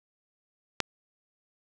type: click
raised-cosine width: 0.2 ms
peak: -7 dBFS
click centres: 0.803 s
effects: none

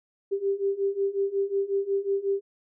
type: beating tone pair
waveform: sine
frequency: 392 / 397.5 Hz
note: G4 / G4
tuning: 0 / +24 cents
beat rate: 5.5 Hz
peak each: -28 / -26 dBFS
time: 0.31-2.41 s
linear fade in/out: 20 ms
effects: none

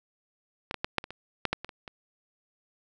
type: clicks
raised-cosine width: 0.3 ms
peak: -16 / -16 / -12 / -8 / -23 / -24 / -9 / -10 / -21 / -26 / -25 dBFS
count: 11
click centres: 0.711 / 0.743 / 0.845 / 0.983 / 1.041 / 1.106 / 1.453 / 1.53 / 1.646 / 1.692 / 1.878 s
effects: none

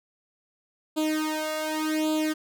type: tone with flanger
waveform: sawtooth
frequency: 310.4 Hz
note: D#4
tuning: 4 cents flat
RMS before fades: -27 dBFS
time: 0.96-2.34 s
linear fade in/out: 20 ms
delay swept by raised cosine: 0.26 to 1.46 ms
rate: 0.87 Hz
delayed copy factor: +0.95
effects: none

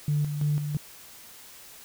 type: tone with tremolo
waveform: sine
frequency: 147.6 Hz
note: D3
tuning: 9 cents sharp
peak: -21 dBFS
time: 0.08-0.77 s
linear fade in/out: 2 ms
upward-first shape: square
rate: 3 Hz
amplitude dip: 55%
effects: tanh soft clip ceiling -17 dBFS + white hiss -48 dBFS RMS until 1.84 s

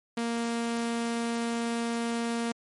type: tone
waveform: sawtooth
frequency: 233.1 Hz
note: A#3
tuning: in tune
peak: -24 dBFS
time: 0.17-2.52 s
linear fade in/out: 5 ms
effects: MP3 48 kbps

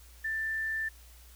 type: tone with quantisation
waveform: sine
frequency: 1774 Hz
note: A6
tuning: 14 cents sharp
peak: -30 dBFS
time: 0.24-0.89 s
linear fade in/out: 10 ms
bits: 10
effects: added 60 Hz sine -52 dBFS peak until 1.35 s + white hiss -58 dBFS RMS until 1.35 s

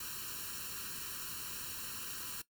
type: noise with comb filter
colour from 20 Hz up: white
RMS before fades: -43 dBFS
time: 0-2.42 s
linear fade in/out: 5 ms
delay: 0.71 ms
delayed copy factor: +0.9
effects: noise-tail reverb RT60 0.1 s tail -18 dB re dry

